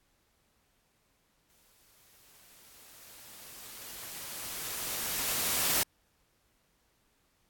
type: noise with exponential growth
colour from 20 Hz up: white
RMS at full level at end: -27 dBFS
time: 1.5-5.83 s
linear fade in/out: 0 ms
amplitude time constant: 940 ms
effects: pink hiss -72 dBFS RMS until 7.49 s + AAC 64 kbps